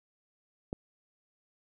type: click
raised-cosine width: 2 ms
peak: -21 dBFS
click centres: 0.729 s
effects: none